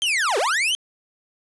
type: linear two-way sweep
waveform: 40% pulse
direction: down then up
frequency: 3211 to 369.4 to 3211 Hz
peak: -18 dBFS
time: 0.02-0.75 s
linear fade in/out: 0 ms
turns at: 0.38 s
effects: resampled to 24000 Hz + 8-bit